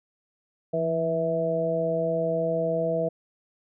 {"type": "harmonic tone with a mistuned harmonic", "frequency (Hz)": 163.4, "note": "E3", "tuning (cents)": -15, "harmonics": [1, 2, 3, 4], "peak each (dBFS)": [-31, -35, -27, -26], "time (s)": [0.73, 3.09], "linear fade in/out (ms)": 10, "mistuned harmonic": 1, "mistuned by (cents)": 41, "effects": []}